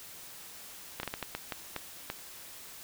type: slowing click train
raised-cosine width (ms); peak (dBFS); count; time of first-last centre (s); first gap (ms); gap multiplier
0.3; -18; 9; 1-2.101; 32; 1.4
effects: white hiss -48 dBFS RMS until 2.83 s